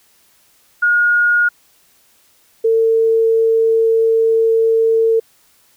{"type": "tone pair in turn", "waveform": "sine", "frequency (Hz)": [1435, 450.8], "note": ["F6", "A4"], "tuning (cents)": [47, 42], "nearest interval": "octave + minor sixth", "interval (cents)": 2005, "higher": "first", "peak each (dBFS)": -10, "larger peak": "neither", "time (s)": [[0.82, 1.49], [2.64, 5.2]], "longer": "second", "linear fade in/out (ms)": 10, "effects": ["white hiss -54 dBFS RMS until 5.76 s"]}